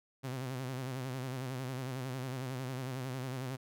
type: tone with vibrato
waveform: sawtooth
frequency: 129.5 Hz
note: C3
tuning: 17 cents flat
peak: -33 dBFS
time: 0.23-3.57 s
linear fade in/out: 20 ms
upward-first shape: sine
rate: 11 Hz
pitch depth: 75 cents each way
effects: none